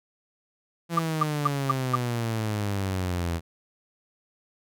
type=exponential sweep; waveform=sawtooth; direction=down; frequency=170 to 82.41 Hz; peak=-22 dBFS; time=0.89-3.41 s; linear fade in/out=50 ms
type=tone bursts; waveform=sine; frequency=1187 Hz; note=D6; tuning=18 cents sharp; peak=-17 dBFS; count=5; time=0.97-1.955 s; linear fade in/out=5 ms; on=21 ms; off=220 ms
effects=none